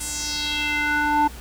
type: tone with band-pass filter sweep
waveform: square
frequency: 296.4 Hz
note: D4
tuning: 16 cents sharp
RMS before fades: -23 dBFS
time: 0-1.28 s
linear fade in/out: 10 ms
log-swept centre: 9100 to 810 Hz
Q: 2.8
effects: added 60 Hz sine -38 dBFS peak until 1.4 s + pink hiss -42 dBFS RMS until 1.4 s